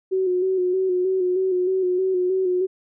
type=tone with vibrato; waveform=sine; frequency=370 Hz; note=F#4; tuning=in tune; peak=-18 dBFS; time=0.11-2.67 s; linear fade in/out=20 ms; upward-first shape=square; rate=3.2 Hz; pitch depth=35 cents each way; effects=none